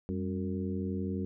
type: harmonic tone with a mistuned harmonic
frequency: 91.8 Hz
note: F#2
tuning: 13 cents flat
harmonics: 1 / 2 / 3 / 4 / 5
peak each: -37 / -34 / -39 / -40 / -43 dBFS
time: 0.09-1.25 s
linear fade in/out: 0 ms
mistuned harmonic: 2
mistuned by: +110 cents
effects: none